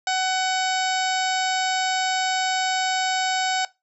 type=harmonic tone; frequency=750 Hz; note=F#5; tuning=23 cents sharp; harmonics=1 / 2 / 3 / 4 / 5 / 6 / 7 / 8 / 9 / 10; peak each=-23 / -27 / -31 / -33 / -33 / -35 / -33 / -37 / -43 / -36 dBFS; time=0.07-3.65 s; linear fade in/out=2 ms; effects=noise-tail reverb RT60 0.2 s tail -19 dB re dry